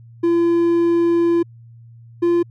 triangle tone pair in turn, 340 / 344.5 Hz, F4 / F4, -46 / -24 cents, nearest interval unison, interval 22 cents, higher second, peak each -11 dBFS, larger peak neither, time 0.23-1.43 / 2.22-2.43 s, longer first, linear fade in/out 10 ms, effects added 116 Hz sine -40 dBFS peak until 2.5 s

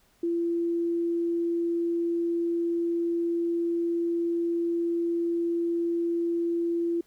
sine tone, 339.6 Hz, F4, 48 cents flat, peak -24 dBFS, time 0.23-7.01 s, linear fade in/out 5 ms, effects pink hiss -64 dBFS RMS until 7.06 s

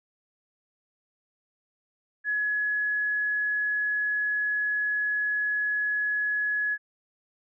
sine tone, 1690 Hz, G#6, 30 cents sharp, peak -24 dBFS, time 2.24-6.78 s, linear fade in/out 50 ms, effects none

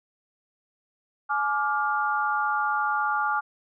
sine chord, D diminished, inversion second, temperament just, 845.8 / 1174.7 / 1409.6 Hz, Ab5 / D6 / F6, +31 / 0 / +16 cents, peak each -27 dBFS, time 1.29-3.41 s, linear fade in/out 20 ms, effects none

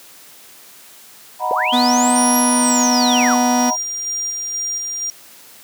sine chord, B major seventh, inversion first, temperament equal, 622.3 / 740 / 932.3 / 987.8 Hz, D#5 / F#5 / A#5 / B5, 0 / 0 / 0 / 0 cents, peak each -26 / -22 / -25 / -21 dBFS, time 1.39-3.77 s, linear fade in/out 50 ms
sine linear two-way sweep, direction up then down, 412 to 11460 to 861 Hz, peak -18 dBFS, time 1.51-3.36 s, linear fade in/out 0 ms, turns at 2.37 s
45% pulse tone, 246.9 Hz, B3, in tune, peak -15 dBFS, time 1.72-3.71 s, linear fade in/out 20 ms
triangle tone with tremolo, 5700 Hz, F8, 34 cents sharp, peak -19 dBFS, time 2.16-5.1 s, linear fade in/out 0 ms, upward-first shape square, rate 2.1 Hz, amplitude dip 25%
effects white hiss -43 dBFS RMS until 5.63 s + high-pass 150 Hz 12 dB/octave

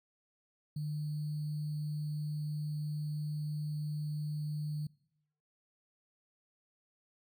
sine tone with sample-and-hold, 150.5 Hz, D3, 43 cents sharp, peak -34 dBFS, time 0.76-4.87 s, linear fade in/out 5 ms, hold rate 4410 Hz, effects noise-tail reverb RT60 0.8 s tail -23 dB re dry

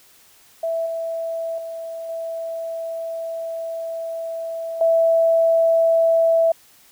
sine tone with level steps, 659.3 Hz, E5, in tune, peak -20 / -23 / -28 / -25 / -13 dBFS, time 0.63-6.52 s, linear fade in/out 5 ms, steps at 0.86 / 1.58 / 2.09 / 4.81 s, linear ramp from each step 2 ms, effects white hiss -52 dBFS RMS until 6.91 s

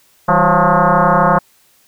sine tone with frequency modulation, 194 Hz, G3, 18 cents flat, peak -8 dBFS, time 0.28-1.39 s, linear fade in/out 10 ms, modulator 178 Hz, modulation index 6.7, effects white hiss -53 dBFS RMS until 1.87 s

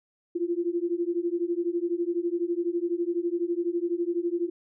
sine beating tone pair, 339.4 / 351.4 Hz, F4 / F4, -49 / +11 cents, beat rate 12 Hz, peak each -28 dBFS, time 0.35-4.5 s, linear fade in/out 10 ms, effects none

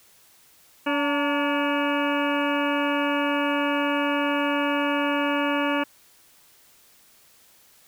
harmonic tone with a mistuned harmonic, 286.3 Hz, D4, 44 cents flat, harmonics 1 / 2 / 3 / 4 / 5 / 6 / 8 / 9 / 10, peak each -25 / -28 / -30 / -31 / -32 / -33 / -34 / -35 / -35 dBFS, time 0.86-5.84 s, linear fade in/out 10 ms, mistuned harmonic 3, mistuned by +77 cents, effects white hiss -56 dBFS RMS until 7.87 s

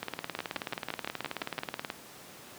two click trains, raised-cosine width 0.3 ms, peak -16 / -17 dBFS, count 8 / 36, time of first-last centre 0.39-1.589 / 0.03-1.902 s, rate 5.84 / 18.7 Hz, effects pink hiss -49 dBFS RMS until 2.58 s + high-pass 150 Hz 12 dB/octave

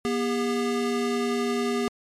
square tone pair together, 240.2 / 404 Hz, B3 / G#4, -48 / -48 cents, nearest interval major sixth, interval 900 cents, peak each -27 dBFS, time 0.05-1.88 s, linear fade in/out 0 ms, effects low-pass 9000 Hz 12 dB/octave + MP3 64 kbps

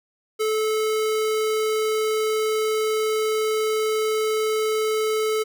square tone, 434.3 Hz, A4, 23 cents flat, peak -21 dBFS, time 0.39-5.44 s, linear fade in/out 20 ms, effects none

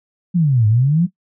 sine exponential two-way sweep, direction down then up, 184.8 to 103.83 to 184.8 Hz, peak -11 dBFS, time 0.34-1.07 s, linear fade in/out 20 ms, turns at 0.67 s, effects noise-tail reverb RT60 0.1 s tail -17 dB re dry

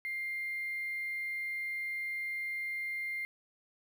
sine tone with quantisation, 2100 Hz, C7, 6 cents sharp, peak -34 dBFS, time 0.05-3.25 s, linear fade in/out 0 ms, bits 9, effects none

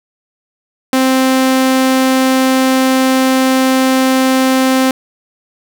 sawtooth tone, 261.6 Hz, C4, in tune, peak -5 dBFS, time 0.93-4.91 s, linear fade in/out 2 ms, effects none

